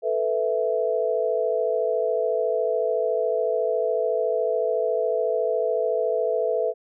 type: chord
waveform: sine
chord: A suspended second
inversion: none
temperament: equal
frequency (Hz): 440 / 493.9 / 659.3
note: A4 / B4 / E5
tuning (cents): 0 / 0 / 0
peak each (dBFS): -25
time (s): 0.02-6.74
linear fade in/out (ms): 50
effects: none